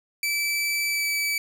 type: tone with pitch glide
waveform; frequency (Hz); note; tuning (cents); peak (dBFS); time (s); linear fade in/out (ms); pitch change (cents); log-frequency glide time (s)
sawtooth; 2316 to 2301; D7 to D7; -25 to -36; -20; 0.23-1.38; 2; -11; 0.88-1.07
effects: 10-bit